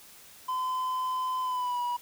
triangle tone with pitch glide, 1021 to 971.5 Hz, C6 to B5, -43 to -29 cents, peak -26 dBFS, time 0.48-1.97 s, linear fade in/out 10 ms, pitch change -86 cents, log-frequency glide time 1.42-1.81 s, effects white hiss -52 dBFS RMS until 2.01 s

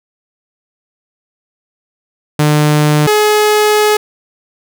sawtooth tone pair in turn, 150 / 422.9 Hz, D3 / G#4, +37 / +31 cents, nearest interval octave + tritone, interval 1794 cents, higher second, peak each -4 dBFS, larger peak neither, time 2.39-3.07 / 3.07-3.97 s, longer second, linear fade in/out 5 ms, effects none

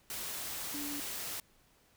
sine tone in noise, 289.5 Hz, D4, 25 cents flat, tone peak -40 dBFS, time 0.74-1 s, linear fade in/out 2 ms, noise white, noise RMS -40 dBFS, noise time 0.1-1.4 s, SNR -3 dB, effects pink hiss -67 dBFS RMS until 1.96 s

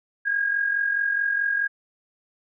sine tone with amplitude modulation, 1631 Hz, G#6, 32 cents flat, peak -18 dBFS, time 0.25-1.68 s, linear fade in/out 20 ms, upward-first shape sine, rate 44.7 Hz, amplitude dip 60%, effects none

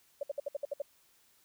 sine tone bursts, 569 Hz, C#5, 45 cents sharp, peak -31 dBFS, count 8, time 0.21-0.82 s, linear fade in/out 5 ms, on 22 ms, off 62 ms, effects white hiss -67 dBFS RMS until 1.44 s

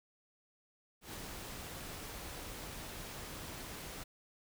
pink noise with ADSR envelope, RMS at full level -44 dBFS, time 1.01-4.04 s, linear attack 130 ms, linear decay 5 ms, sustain -2 dB, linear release 12 ms, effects none

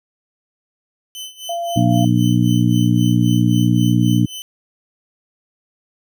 sawtooth tone with tremolo, 3037 Hz, F#7, 44 cents sharp, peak -24 dBFS, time 1.15-4.42 s, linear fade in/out 0 ms, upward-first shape sine, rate 3.8 Hz, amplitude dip 85%
sine tone, 685 Hz, F5, 34 cents flat, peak -20 dBFS, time 1.49-2.05 s, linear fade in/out 5 ms
harmonic tone, 59.9 Hz, A#1, 48 cents sharp, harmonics 2 / 3 / 4 / 5, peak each -15 / -17 / -18 / -19 dBFS, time 1.76-4.26 s, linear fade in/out 5 ms
effects none

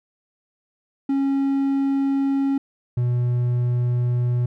triangle tone pair in turn, 274.3 / 122.19 Hz, C#4 / B2, -18 / -18 cents, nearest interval octave + major second, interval 1400 cents, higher first, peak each -16 dBFS, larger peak neither, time 1.09-2.58 / 2.97-4.46 s, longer neither, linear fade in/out 5 ms, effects none

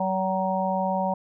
harmonic tone with a mistuned harmonic, 189.3 Hz, F#3, 40 cents sharp, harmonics 1 / 3 / 4 / 5, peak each -28 / -28 / -28 / -28 dBFS, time 0-1.14 s, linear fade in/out 5 ms, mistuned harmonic 5, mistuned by -19 cents, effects none

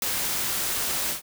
white noise with ADSR envelope, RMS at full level -22 dBFS, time 0.02-1.22 s, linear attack 3 ms, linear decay 4 ms, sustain -5 dB, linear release 120 ms, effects none

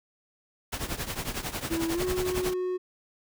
pink noise with tremolo, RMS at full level -30 dBFS, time 0.72-2.54 s, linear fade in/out 10 ms, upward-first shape triangle, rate 11 Hz, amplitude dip 85%
triangle tone with pitch glide, 329.6 to 365.7 Hz, E4 to F#4, 0 to -20 cents, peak -25 dBFS, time 1.7-2.78 s, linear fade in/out 20 ms, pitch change +180 cents, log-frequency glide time 1.92-2.03 s
effects none

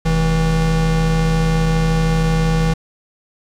square tone pair together, 42.83 / 161.7 Hz, F1 / E3, -33 / -33 cents, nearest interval octave + major seventh, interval 2300 cents, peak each -19 / -16 dBFS, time 0.05-2.74 s, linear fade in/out 10 ms, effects low-pass 8000 Hz 12 dB/octave + 7-bit

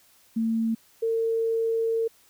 sine tone pair in turn, 225.6 / 453.6 Hz, A3 / A#4, +44 / -47 cents, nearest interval octave, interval 1209 cents, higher second, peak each -22 dBFS, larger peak neither, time 0.36-0.75 / 1.02-2.08 s, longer second, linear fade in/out 10 ms, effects white hiss -59 dBFS RMS until 2.29 s

